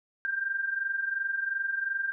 sine tone pair together, 1567.2 / 1590 Hz, G6 / G6, -1 / +24 cents, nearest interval unison, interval 25 cents, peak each -34 / -29 dBFS, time 0.25-2.12 s, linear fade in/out 0 ms, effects none

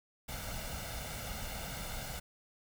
pink noise with comb filter, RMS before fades -41 dBFS, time 0.28-2.2 s, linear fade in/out 10 ms, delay 1.4 ms, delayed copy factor +0.65, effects none

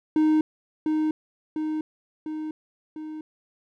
triangle tone with echo, 310 Hz, D#4, 6 cents flat, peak -15 dBFS, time 0.16-0.41 s, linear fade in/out 2 ms, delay 700 ms, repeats 4, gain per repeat -4 dB, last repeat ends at 3.21 s, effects none

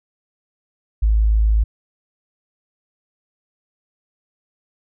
sine tone, 53.8 Hz, A1, 38 cents flat, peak -12 dBFS, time 1.02-1.64 s, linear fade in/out 10 ms, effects none

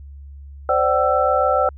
sine tone cluster, 519 / 586 / 762 / 1330 Hz, C5 / D5 / G5 / E6, -14 / -4 / -49 / +15 cents, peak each -20 dBFS, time 0.69-1.69 s, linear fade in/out 2 ms, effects added 70 Hz sine -35 dBFS peak until 1.77 s

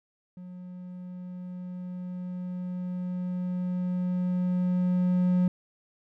triangle tone with level ramp, 180.6 Hz, F#3, 42 cents flat, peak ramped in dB -38 to -18 dBFS, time 0.37-5.48 s, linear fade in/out 2 ms, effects none

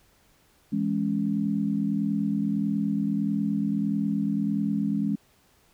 sine chord, C# minor, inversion first, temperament just, 166.31 / 207.9 / 277.2 Hz, E3 / G#3 / C#4, +16 / +2 / 0 cents, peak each -31 / -25 / -29 dBFS, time 0.72-5.16 s, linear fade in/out 10 ms, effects pink hiss -62 dBFS RMS until 5.73 s

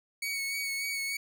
sawtooth tone with vibrato, 2227 Hz, C#7, 7 cents sharp, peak -28 dBFS, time 0.22-1.17 s, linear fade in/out 5 ms, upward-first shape sine, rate 3.4 Hz, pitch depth 23 cents each way, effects none

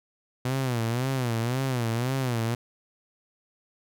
sawtooth tone with vibrato, 123.47 Hz, B2, in tune, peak -21 dBFS, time 0.45-2.55 s, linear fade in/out 5 ms, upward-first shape sine, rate 1.9 Hz, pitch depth 150 cents each way, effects none

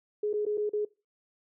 sine tone with dropouts, 419.3 Hz, G#4, 17 cents sharp, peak -26 dBFS, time 0.23-0.85 s, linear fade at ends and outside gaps 5 ms, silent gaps 0.331-0.337 / 0.453-0.464 / 0.574-0.578 / 0.694-0.733 s, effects noise-tail reverb RT60 0.3 s tail -23 dB re dry

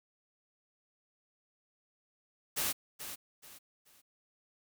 white noise with echo, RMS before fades -33 dBFS, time 2.56-2.73 s, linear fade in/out 20 ms, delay 430 ms, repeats 3, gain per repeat -10 dB, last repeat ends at 4.02 s, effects none

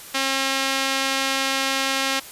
sawtooth tone with band-pass filter, 269.4 Hz, C#4, 49 cents flat, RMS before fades -23 dBFS, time 0.14-2.2 s, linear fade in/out 10 ms, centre 3600 Hz, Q 0.67, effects white hiss -40 dBFS RMS until 2.31 s + resampled to 32000 Hz

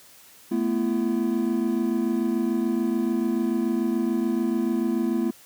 triangle chord, A suspended second, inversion none, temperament equal with one note detuned, 220 / 246.9 / 336.9 Hz, A3 / B3 / E4, 0 / 0 / +38 cents, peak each -24 dBFS, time 0.51-5.31 s, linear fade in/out 10 ms, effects white hiss -51 dBFS RMS until 5.45 s + high-pass 80 Hz 12 dB/octave

